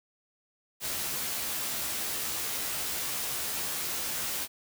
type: noise with comb filter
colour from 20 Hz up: white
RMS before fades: -33 dBFS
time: 0.8-4.48 s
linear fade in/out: 50 ms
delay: 14 ms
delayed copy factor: +0.7
effects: none